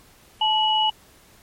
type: tone pair together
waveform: sine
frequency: 867.8 / 2929 Hz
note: A5 / F#7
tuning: -24 / -18 cents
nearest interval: octave + major sixth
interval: 2106 cents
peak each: -20 dBFS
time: 0.41-0.9 s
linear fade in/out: 5 ms
effects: pink hiss -53 dBFS RMS until 1.42 s + MP3 64 kbps